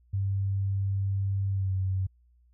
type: tone with pitch glide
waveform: sine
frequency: 98 to 94.66 Hz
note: G2 to F#2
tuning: 0 to +40 cents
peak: -25 dBFS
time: 0.13-2.07 s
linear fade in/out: 10 ms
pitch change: -60 cents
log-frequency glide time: 1.51-1.73 s
effects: added 60 Hz sine -59 dBFS peak until 2.53 s